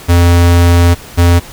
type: tone pair in turn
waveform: square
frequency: 86.5 / 86.5 Hz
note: F2 / F2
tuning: -16 / -16 cents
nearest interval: unison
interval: 0 cents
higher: neither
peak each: -5 dBFS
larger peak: neither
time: 0.08-0.95 / 1.17-1.4 s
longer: first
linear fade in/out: 20 ms
effects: pink hiss -32 dBFS RMS until 1.52 s